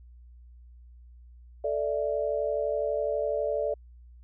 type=chord; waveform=sine; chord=A suspended fourth; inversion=none; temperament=equal; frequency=440 / 587.3 / 659.3 Hz; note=A4 / D5 / E5; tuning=0 / 0 / 0 cents; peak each=-31 / -28 / -33 dBFS; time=1.64-3.74 s; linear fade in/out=5 ms; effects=added 60 Hz sine -48 dBFS peak until 4.23 s